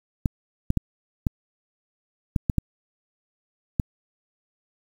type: clicks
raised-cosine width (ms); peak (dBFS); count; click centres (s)
5; -8; 8; 0.258 / 0.704 / 0.773 / 1.268 / 2.362 / 2.498 / 2.583 / 3.798
effects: 7-bit